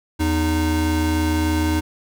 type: tone pair together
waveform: square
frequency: 81.66 / 308.3 Hz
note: E2 / D#4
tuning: -16 / -16 cents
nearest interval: octave + major seventh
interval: 2300 cents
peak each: -21 dBFS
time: 0.19-1.81 s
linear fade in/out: 20 ms
effects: none